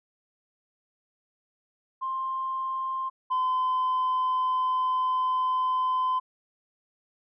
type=tone pair in turn; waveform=sine; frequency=1053 / 1023.6 Hz; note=C6 / C6; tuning=+11 / -38 cents; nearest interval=unison; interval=49 cents; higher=first; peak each=-27 / -21 dBFS; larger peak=second; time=2.01-3.1 / 3.3-6.2 s; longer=second; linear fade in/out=20 ms; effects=tanh soft clip ceiling -21 dBFS